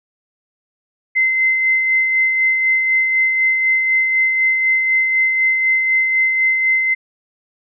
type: tone with tremolo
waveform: sine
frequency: 2065 Hz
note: C7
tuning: 23 cents flat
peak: -11 dBFS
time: 1.15-6.95 s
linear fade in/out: 20 ms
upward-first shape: sine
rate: 4 Hz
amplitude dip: 35%
effects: none